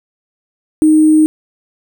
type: tone with sample-and-hold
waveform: sine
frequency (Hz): 310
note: D#4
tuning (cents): -6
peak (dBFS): -5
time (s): 0.82-1.26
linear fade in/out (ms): 0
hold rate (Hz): 8820
effects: none